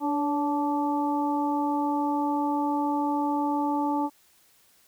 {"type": "harmonic tone with a mistuned harmonic", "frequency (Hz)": 291, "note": "D4", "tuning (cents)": -16, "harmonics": [1, 2, 3, 4], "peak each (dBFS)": [-26, -36, -27, -37], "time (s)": [0, 4.1], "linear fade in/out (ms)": 50, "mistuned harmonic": 2, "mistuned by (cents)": -41, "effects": ["white hiss -61 dBFS RMS until 4.87 s"]}